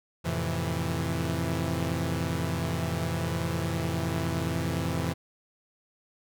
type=chord; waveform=sawtooth; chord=F major seventh; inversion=none; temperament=equal; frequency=87.31 / 110 / 130.81 / 164.81 Hz; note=F2 / A2 / C3 / E3; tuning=0 / 0 / 0 / 0 cents; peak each=-29 / -32 / -30 / -27 dBFS; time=0.24-5.14 s; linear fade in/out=20 ms; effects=none